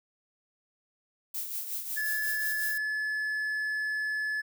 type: noise with tremolo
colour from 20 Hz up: violet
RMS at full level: -33 dBFS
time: 1.34-2.78 s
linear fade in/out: 5 ms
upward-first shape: triangle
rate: 5.5 Hz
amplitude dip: 60%
type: tone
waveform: triangle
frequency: 1720 Hz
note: A6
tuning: 40 cents flat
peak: -27 dBFS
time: 1.96-4.42 s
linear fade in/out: 20 ms
effects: none